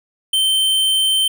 square tone, 3106 Hz, G7, 17 cents flat, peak -14 dBFS, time 0.33-1.28 s, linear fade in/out 5 ms, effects none

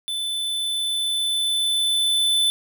square tone with level ramp, 3513 Hz, A7, 3 cents flat, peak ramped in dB -25 to -17 dBFS, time 0.08-2.5 s, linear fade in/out 0 ms, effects none

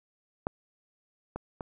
clicks, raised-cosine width 1 ms, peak -15 / -21 / -22 dBFS, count 3, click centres 0.469 / 1.36 / 1.608 s, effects none

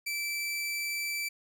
sawtooth tone, 2326 Hz, D7, 17 cents flat, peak -28 dBFS, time 0.06-1.29 s, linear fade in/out 10 ms, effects none

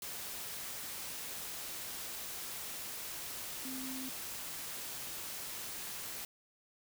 sine tone in noise, 261.1 Hz, C4, 3 cents flat, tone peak -42 dBFS, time 3.65-4.09 s, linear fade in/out 2 ms, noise white, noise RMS -43 dBFS, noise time 0.02-6.25 s, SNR -2 dB, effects none

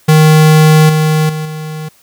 square tone with level steps, 155.5 Hz, D#3, 1 cent flat, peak -4 / -9 / -17 / -21 dBFS, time 0.08-1.89 s, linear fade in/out 10 ms, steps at 0.89 / 1.29 / 1.45 s, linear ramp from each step 5 ms, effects white hiss -48 dBFS RMS until 2.02 s

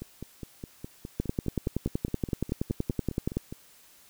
two click trains, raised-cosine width 3 ms, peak -14 / -24 dBFS, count 24 / 18, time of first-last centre 1.2-3.37 / 0.02-3.525 s, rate 10.6 / 4.85 Hz, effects white hiss -57 dBFS RMS until 4.09 s

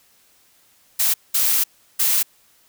blue noise bursts at uneven times, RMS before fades -18 dBFS, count 3, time 0.99-1.14 / 1.34-1.64 / 1.99-2.23 s, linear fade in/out 10 ms, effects white hiss -57 dBFS RMS until 2.68 s

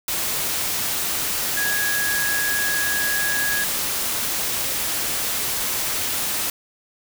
sine tone in noise, 1661.2 Hz, G#6, in tune, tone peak -22 dBFS, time 1.57-3.64 s, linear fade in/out 2 ms, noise white, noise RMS -24 dBFS, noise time 0.08-6.5 s, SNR -1 dB, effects none

